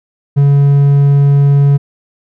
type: tone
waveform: triangle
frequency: 141.3 Hz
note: C#3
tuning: 34 cents sharp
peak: -3 dBFS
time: 0.36-1.78 s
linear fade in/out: 20 ms
effects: none